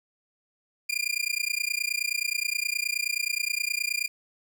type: tone with amplitude modulation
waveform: sawtooth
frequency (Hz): 2400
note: D7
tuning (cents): +37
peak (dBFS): -19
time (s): 0.89-4.08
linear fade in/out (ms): 10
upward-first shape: sine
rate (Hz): 29.5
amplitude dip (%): 100
effects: none